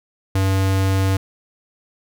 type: tone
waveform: square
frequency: 96.1 Hz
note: G2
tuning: 34 cents flat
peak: -16 dBFS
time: 0.35-1.17 s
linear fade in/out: 5 ms
effects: none